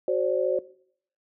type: tone cluster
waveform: sine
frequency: 372 / 529 / 583 Hz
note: F#4 / C5 / D5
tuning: +9 / +19 / -13 cents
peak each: -26 / -25 / -27 dBFS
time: 0.08-0.59 s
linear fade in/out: 2 ms
effects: noise-tail reverb RT60 0.6 s tail -19 dB re dry